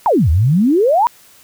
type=exponential two-way sweep; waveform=sine; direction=down then up; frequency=1000 to 73.42 to 1000 Hz; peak=-9 dBFS; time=0.06-1.07 s; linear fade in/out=0 ms; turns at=0.3 s; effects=white hiss -46 dBFS RMS until 1.43 s